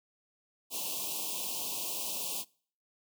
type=band-stop noise; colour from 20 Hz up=white; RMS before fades=-36 dBFS; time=0.7-2.45 s; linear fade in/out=50 ms; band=1100 to 2500 Hz; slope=96 dB/octave; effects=noise-tail reverb RT60 0.5 s tail -25 dB re dry + high-pass 200 Hz 12 dB/octave